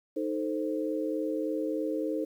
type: chord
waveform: sine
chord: A diminished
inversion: second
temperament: equal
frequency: 311.1 / 440 / 523.3 Hz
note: Eb4 / A4 / C5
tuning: 0 / 0 / 0 cents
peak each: -31 / -34 / -34 dBFS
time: 0.16-2.25 s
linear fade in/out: 10 ms
effects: 10-bit